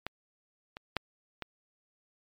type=clicks; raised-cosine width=0.3 ms; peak=-18 / -25 / -12 / -20 dBFS; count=4; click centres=0.066 / 0.769 / 0.967 / 1.423 s; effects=MP3 96 kbps